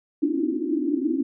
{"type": "band-pass noise", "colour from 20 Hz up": "white", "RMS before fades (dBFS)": -24, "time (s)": [0.22, 1.23], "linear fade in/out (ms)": 10, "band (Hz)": [260, 340], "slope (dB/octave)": 96, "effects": []}